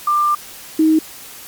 sine tone pair in turn, 1190 / 315.2 Hz, D6 / D#4, +22 / +23 cents, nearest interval octave + major seventh, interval 2299 cents, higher first, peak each -12 / -9 dBFS, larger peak second, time 0.07-0.35 / 0.79-0.99 s, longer first, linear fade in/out 5 ms, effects white hiss -36 dBFS RMS until 1.47 s + MP3 96 kbps

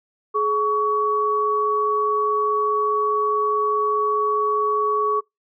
sine tone pair together, 422.9 / 1126.2 Hz, G#4 / C#6, +31 / +27 cents, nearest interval octave + perfect fourth, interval 1696 cents, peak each -22 / -19 dBFS, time 0.34-5.21 s, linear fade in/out 20 ms, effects noise-tail reverb RT60 0.2 s tail -26 dB re dry

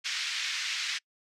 pink band-pass noise, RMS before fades -33 dBFS, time 0.04-0.99 s, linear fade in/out 20 ms, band 1800 to 5800 Hz, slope 24 dB/octave, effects noise-tail reverb RT60 0.1 s tail -26 dB re dry

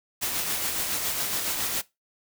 white noise with tremolo, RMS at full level -27 dBFS, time 0.21-1.82 s, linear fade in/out 20 ms, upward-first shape sine, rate 7.2 Hz, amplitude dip 35%, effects noise-tail reverb RT60 0.2 s tail -19 dB re dry

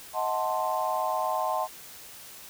sine chord, D# diminished seventh, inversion none, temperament equal with one note detuned, 632 / 740 / 880 / 1046.5 Hz, D#5 / F#5 / A5 / C6, +27 / 0 / 0 / 0 cents, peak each -31 dBFS, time 0.13-1.68 s, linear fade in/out 50 ms, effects white hiss -46 dBFS RMS until 2.49 s

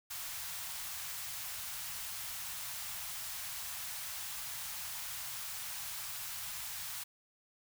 white band-stop noise, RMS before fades -42 dBFS, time 0.1-7.04 s, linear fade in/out 10 ms, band 150 to 740 Hz, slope 24 dB/octave, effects none

